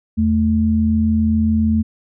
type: tone pair together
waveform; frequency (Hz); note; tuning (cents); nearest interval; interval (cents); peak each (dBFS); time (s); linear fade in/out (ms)
sine; 82.41 / 220; E2 / A3; 0 / 0; octave + perfect fourth; 1700; -18 / -14; 0.17-1.83; 20
effects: none